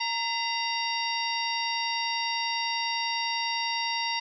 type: harmonic tone with a mistuned harmonic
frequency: 930 Hz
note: A#5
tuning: 4 cents flat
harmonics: 1 / 2 / 3 / 4 / 5 / 6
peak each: -31 / -34 / -34 / -37 / -34 / -37 dBFS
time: 0-4.2 s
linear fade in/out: 10 ms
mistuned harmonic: 2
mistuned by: +140 cents
effects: none